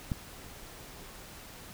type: click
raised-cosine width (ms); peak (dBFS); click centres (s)
5; -18; 0.118
effects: pink hiss -48 dBFS RMS until 1.73 s